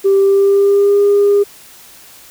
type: tone with pitch glide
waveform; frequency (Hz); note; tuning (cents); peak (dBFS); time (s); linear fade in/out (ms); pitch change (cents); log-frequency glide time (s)
sine; 392 to 405.6; G4 to G#4; 0 to -41; -6; 0.04-1.44; 20; +59; 0.19-1
effects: tanh soft clip ceiling -4 dBFS + white hiss -40 dBFS RMS until 2.3 s